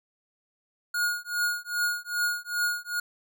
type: tone with tremolo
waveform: square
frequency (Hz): 1438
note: F#6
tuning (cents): -50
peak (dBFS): -23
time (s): 0.94-3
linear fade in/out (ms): 5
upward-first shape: triangle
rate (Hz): 2.5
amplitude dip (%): 100
effects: none